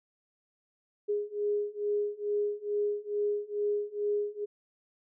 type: beating tone pair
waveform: sine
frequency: 412.5 / 414.8 Hz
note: G#4 / G#4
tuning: -12 / -2 cents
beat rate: 2.3 Hz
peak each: -32 / -31 dBFS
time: 1.08-4.46 s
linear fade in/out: 20 ms
effects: none